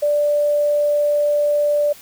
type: tone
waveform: sine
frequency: 587.3 Hz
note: D5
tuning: in tune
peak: -14 dBFS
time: 0.02-1.93 s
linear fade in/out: 10 ms
effects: white hiss -43 dBFS RMS until 2.01 s